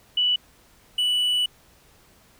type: tone pair in turn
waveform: sine / triangle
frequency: 2960 / 2960 Hz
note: F#7 / F#7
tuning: 0 / 0 cents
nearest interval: unison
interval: 0 cents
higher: neither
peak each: -18 dBFS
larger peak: neither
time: 0.17-0.36 / 0.98-1.46 s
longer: second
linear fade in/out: 5 ms
effects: pink hiss -56 dBFS RMS until 2.39 s